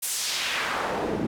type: noise with band-pass filter sweep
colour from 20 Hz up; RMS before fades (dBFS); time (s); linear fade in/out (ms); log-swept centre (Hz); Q
pink; -28; 0.02-1.27; 10; 11000 to 250; 1.2
effects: none